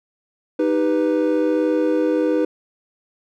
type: chord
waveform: triangle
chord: Eb augmented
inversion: none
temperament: equal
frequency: 311.1 / 392 / 493.9 Hz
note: Eb4 / G4 / B4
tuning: 0 / 0 / 0 cents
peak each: -17 / -22 / -18 dBFS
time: 0.59-2.45 s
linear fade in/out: 5 ms
effects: none